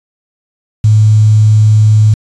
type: tone with quantisation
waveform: sine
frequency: 107.5 Hz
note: A2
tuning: 40 cents flat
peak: -3 dBFS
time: 0.84-2.14 s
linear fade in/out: 5 ms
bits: 5
effects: resampled to 22050 Hz